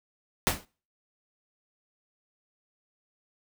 pink noise with exponential decay, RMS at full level -20 dBFS, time 0.47-0.65 s, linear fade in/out 0 ms, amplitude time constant 38 ms, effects noise-tail reverb RT60 0.4 s tail -25 dB re dry

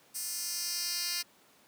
10% pulse tone with high-pass filter sweep, 350 Hz, F4, 4 cents sharp, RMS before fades -35 dBFS, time 0.14-1.23 s, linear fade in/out 20 ms, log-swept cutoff 7800 to 3800 Hz, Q 1.7, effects pink hiss -62 dBFS RMS until 1.67 s + high-pass 200 Hz 12 dB/octave

